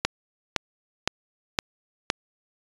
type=click train; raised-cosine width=0.2 ms; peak=-3 dBFS; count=5; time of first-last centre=0.05-2.101 s; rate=1.95 Hz; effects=resampled to 22050 Hz